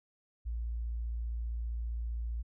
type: tone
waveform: sine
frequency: 57.6 Hz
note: A#1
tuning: 20 cents flat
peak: -33 dBFS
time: 0.45-2.43 s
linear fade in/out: 20 ms
effects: none